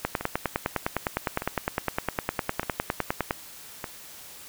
two click trains, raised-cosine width 0.5 ms, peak -9 / -16 dBFS, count 33 / 4, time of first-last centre 0.05-3.309 / 0.21-3.842 s, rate 9.82 / 0.826 Hz, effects white hiss -45 dBFS RMS until 4.48 s

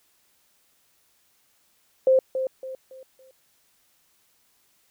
sine tone with echo, 523.3 Hz, C5, in tune, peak -14 dBFS, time 2.07-2.19 s, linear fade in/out 2 ms, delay 280 ms, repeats 4, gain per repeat -9 dB, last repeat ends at 3.31 s, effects white hiss -65 dBFS RMS until 4.9 s

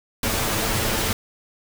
pink noise with comb filter, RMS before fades -23 dBFS, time 0.23-1.13 s, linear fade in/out 2 ms, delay 9 ms, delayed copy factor +0.65, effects none

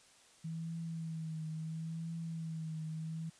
sine tone with vibrato, 161.6 Hz, E3, 34 cents flat, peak -38 dBFS, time 0.44-3.3 s, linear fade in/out 10 ms, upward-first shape triangle, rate 0.73 Hz, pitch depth 48 cents each way, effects white hiss -63 dBFS RMS until 3.39 s + resampled to 22050 Hz

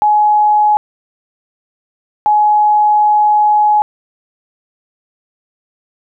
sine tone pair in turn, 842 / 842 Hz, G#5 / G#5, +24 / +24 cents, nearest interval unison, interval 0 cents, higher neither, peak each -7 dBFS, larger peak neither, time 0.02-0.77 / 2.26-3.82 s, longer second, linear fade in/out 0 ms, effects none

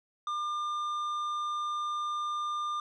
triangle tone with tanh clipping, 1200 Hz, D6, 37 cents sharp, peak -32 dBFS, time 0.27-2.8 s, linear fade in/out 2 ms, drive 12 dB, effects none

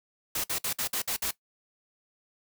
white noise bursts, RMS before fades -30 dBFS, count 7, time 0.35-1.31 s, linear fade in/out 5 ms, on 90 ms, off 55 ms, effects noise-tail reverb RT60 0.1 s tail -18 dB re dry

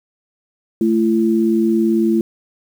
sine tone pair together, 220 / 338 Hz, A3 / E4, 0 / +43 cents, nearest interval perfect fifth, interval 743 cents, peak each -15 dBFS, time 0.81-2.21 s, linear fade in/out 2 ms, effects 7-bit

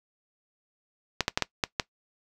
clicks, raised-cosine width 0.2 ms, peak -6 dBFS, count 6, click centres 1.207 / 1.281 / 1.375 / 1.423 / 1.638 / 1.798 s, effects noise-tail reverb RT60 0.1 s tail -20 dB re dry

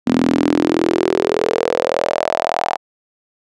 sawtooth tone with high-pass filter sweep, 41.72 Hz, E1, 22 cents sharp, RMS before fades -17 dBFS, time 0.06-2.77 s, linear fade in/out 20 ms, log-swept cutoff 240 to 770 Hz, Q 5.4, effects low-pass 6000 Hz 12 dB/octave

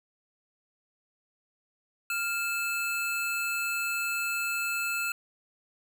square tone pair together, 1396.9 / 2625 Hz, F6 / E7, 0 / -8 cents, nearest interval major seventh, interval 1092 cents, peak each -33 / -31 dBFS, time 2.1-5.12 s, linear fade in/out 2 ms, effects none

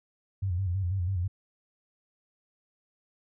sine tone with vibrato, 92.3 Hz, F#2, 4 cents flat, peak -26 dBFS, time 0.42-1.28 s, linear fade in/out 10 ms, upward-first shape square, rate 6.1 Hz, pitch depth 87 cents each way, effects none

